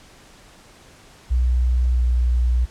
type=tone with pitch glide; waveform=sine; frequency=61.8 to 60.81 Hz; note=B1 to B1; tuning=+2 to -26 cents; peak=-15 dBFS; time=1.3-2.66 s; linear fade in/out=20 ms; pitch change=-28 cents; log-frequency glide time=1.95-2.01 s; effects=pink hiss -48 dBFS RMS until 2.7 s + low-pass 9000 Hz 12 dB/octave

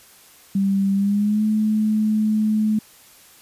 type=tone with pitch glide; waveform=sine; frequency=196 to 215 Hz; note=G3 to A3; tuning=0 to -40 cents; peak=-16 dBFS; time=0.55-2.79 s; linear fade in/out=5 ms; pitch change=+160 cents; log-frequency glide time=0.94-1.44 s; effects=white hiss -49 dBFS RMS until 3.41 s + resampled to 32000 Hz

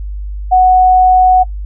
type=tone; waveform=sine; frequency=740 Hz; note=F#5; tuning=in tune; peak=-4 dBFS; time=0.51-1.44 s; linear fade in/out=20 ms; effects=noise-tail reverb RT60 0.1 s tail -22 dB re dry + added 50 Hz sine -19 dBFS peak until 1.65 s

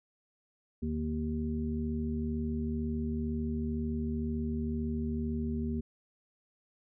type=harmonic tone with a mistuned harmonic; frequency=77.8 Hz; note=D#2; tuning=in tune; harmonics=1 / 2 / 3 / 5; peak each=-35 / -41 / -33 / -42 dBFS; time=0.82-5.81 s; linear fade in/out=10 ms; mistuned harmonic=2; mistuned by=-48 cents; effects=none

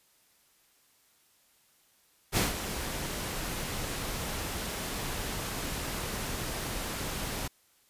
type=noise with ADSR envelope; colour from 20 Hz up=pink; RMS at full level=-25 dBFS; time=2.32-7.48 s; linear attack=49 ms; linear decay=160 ms; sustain=-10 dB; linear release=8 ms; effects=white hiss -66 dBFS RMS until 7.89 s + resampled to 32000 Hz

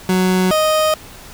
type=tone pair in turn; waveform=30% pulse; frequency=185 / 622.3 Hz; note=F#3 / D#5; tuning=0 / 0 cents; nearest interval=octave + major sixth; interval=2100 cents; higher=second; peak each=-10 dBFS; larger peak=neither; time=0.09-0.51 / 0.51-0.94 s; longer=second; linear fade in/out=2 ms; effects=pink hiss -38 dBFS RMS until 1.33 s

